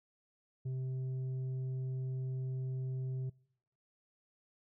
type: tone with tanh clipping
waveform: triangle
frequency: 130 Hz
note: C3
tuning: 11 cents flat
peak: -36 dBFS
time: 0.65-3.3 s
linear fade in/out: 10 ms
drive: 9 dB
effects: noise-tail reverb RT60 0.8 s tail -26 dB re dry